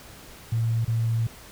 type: tone with dropouts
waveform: sine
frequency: 114.3 Hz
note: A#2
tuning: 34 cents flat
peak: -21 dBFS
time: 0.52-1.27 s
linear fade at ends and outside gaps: 5 ms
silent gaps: 0.848-0.878 s
effects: pink hiss -46 dBFS RMS until 1.51 s